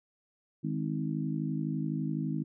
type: harmonic tone with a mistuned harmonic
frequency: 51.91 Hz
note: G#1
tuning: in tune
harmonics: 3 / 4 / 5 / 6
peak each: -33 / -36 / -36 / -38 dBFS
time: 0.63-2.44 s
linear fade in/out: 20 ms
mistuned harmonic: 6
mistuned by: +22 cents
effects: none